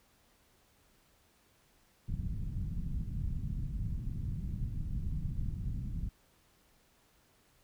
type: low-pass noise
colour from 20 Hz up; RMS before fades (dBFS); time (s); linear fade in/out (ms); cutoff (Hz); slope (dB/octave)
pink; -36; 2.08-6.09; 5; 180; 24
effects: pink hiss -68 dBFS RMS until 7.63 s